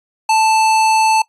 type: tone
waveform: square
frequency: 880 Hz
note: A5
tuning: in tune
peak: -11 dBFS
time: 0.29-1.22 s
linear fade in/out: 5 ms
effects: noise-tail reverb RT60 0.1 s tail -19 dB re dry + resampled to 24000 Hz